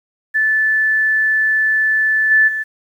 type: tone with level steps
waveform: sine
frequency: 1748 Hz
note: A6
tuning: 12 cents flat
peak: -12 / -8 / -18 dBFS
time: 0.34-2.64 s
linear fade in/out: 20 ms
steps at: 2.3 / 2.47 s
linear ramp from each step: 20 ms
effects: 8-bit